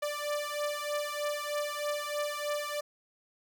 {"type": "beating tone pair", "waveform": "sawtooth", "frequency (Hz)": [587.3, 590.5], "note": ["D5", "D5"], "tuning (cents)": [0, 9], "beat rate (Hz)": 3.2, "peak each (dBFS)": -31, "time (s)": [0.02, 2.81], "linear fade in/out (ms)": 10, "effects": []}